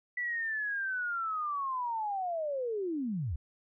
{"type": "linear sweep", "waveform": "sine", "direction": "down", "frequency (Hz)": [1975.5, 62.8], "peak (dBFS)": -31, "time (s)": [0.17, 3.36], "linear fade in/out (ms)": 5, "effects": []}